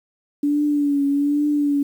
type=tone with vibrato; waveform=sine; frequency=287.9 Hz; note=D4; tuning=34 cents flat; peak=-16 dBFS; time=0.43-1.83 s; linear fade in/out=5 ms; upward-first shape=triangle; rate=1.2 Hz; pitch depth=51 cents each way; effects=8-bit